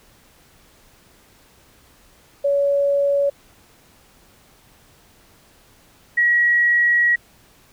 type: tone pair in turn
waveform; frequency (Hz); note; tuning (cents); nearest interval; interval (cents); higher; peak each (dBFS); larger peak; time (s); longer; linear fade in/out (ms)
sine; 564 / 1912.5; C#5 / A#6; +30 / +44; octave + major sixth; 2114; second; -15 / -13; second; 2.44-3.3 / 6.17-7.16; second; 10
effects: pink hiss -53 dBFS RMS until 7.72 s